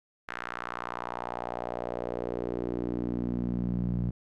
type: tone with band-pass filter sweep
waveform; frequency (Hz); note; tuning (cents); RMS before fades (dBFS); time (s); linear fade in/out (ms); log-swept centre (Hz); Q
sawtooth; 60; B1; -49; -33; 0.28-4.11; 10; 1600 to 150; 2.3
effects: none